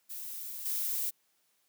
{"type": "noise with level steps", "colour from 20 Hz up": "violet", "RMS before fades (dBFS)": [-41, -33], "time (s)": [0.09, 1.11], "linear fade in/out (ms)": 20, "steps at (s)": 0.65, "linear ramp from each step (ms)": 10, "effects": ["white hiss -73 dBFS RMS until 1.68 s", "high-pass 150 Hz 12 dB/octave"]}